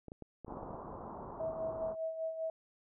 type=clicks; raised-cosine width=2 ms; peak=-33 dBFS; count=10; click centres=0.083 / 0.119 / 0.223 / 0.447 / 0.482 / 0.523 / 0.571 / 0.631 / 0.707 / 0.745 s
type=low-pass noise; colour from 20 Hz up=white; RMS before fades=-46 dBFS; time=0.46-1.96 s; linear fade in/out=50 ms; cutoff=1100 Hz; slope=48 dB/octave
type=tone with tremolo; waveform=sine; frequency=646 Hz; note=E5; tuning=35 cents flat; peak=-33 dBFS; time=1.4-2.5 s; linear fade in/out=2 ms; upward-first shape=sine; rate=5 Hz; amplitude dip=60%
effects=none